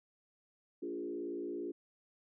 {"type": "tone with frequency modulation", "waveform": "sine", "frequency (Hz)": 349.2, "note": "F4", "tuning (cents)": 0, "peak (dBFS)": -37, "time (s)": [0.82, 1.72], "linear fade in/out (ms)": 10, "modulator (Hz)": 57.7, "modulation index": 1.2, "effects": []}